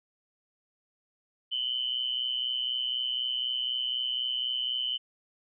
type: tone pair together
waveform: sine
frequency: 2960 / 3084 Hz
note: F#7 / G7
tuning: 0 / -29 cents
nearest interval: minor second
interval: 71 cents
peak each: -31 / -31 dBFS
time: 1.51-4.98 s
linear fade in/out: 20 ms
effects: none